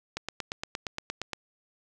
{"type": "click train", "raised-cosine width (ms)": 0.2, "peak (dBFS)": -15, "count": 11, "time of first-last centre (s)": [0.17, 1.333], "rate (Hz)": 8.6, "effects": []}